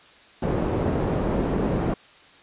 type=low-pass noise; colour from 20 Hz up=white; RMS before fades=-24 dBFS; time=0.42-1.94 s; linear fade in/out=5 ms; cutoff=430 Hz; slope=12 dB/octave; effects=white hiss -51 dBFS RMS until 2.42 s + resampled to 8000 Hz